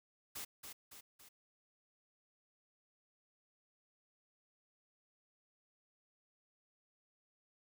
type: noise with echo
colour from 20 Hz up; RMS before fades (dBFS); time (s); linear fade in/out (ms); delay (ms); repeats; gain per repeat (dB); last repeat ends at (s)
white; -45; 0.35-0.45; 10; 280; 3; -5; 1.29
effects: none